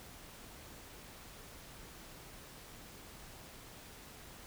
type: silence
effects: pink hiss -53 dBFS RMS until 4.46 s